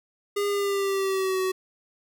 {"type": "tone with pitch glide", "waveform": "square", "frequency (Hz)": [406.8, 375.2], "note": ["G#4", "F#4"], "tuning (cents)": [-36, 24], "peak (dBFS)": -24, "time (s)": [0.36, 1.52], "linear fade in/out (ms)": 10, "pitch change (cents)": -140, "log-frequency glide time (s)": [0.48, 1.4], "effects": []}